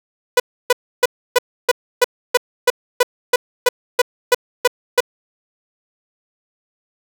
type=tone bursts; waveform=sawtooth; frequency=493.9 Hz; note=B4; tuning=in tune; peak=-5 dBFS; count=15; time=0.37-5.005 s; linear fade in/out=5 ms; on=29 ms; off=300 ms; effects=none